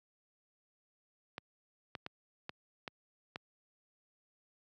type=clicks; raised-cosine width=0.3 ms; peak=-24 dBFS; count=6; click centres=1.381 / 1.952 / 2.064 / 2.494 / 2.878 / 3.359 s; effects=high-pass 100 Hz 12 dB/octave